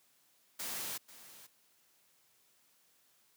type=noise with echo; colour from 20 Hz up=white; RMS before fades=-40 dBFS; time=0.59-0.98 s; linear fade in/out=10 ms; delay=490 ms; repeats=1; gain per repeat=-15 dB; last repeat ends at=1.47 s; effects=white hiss -70 dBFS RMS until 3.36 s + high-pass 100 Hz 12 dB/octave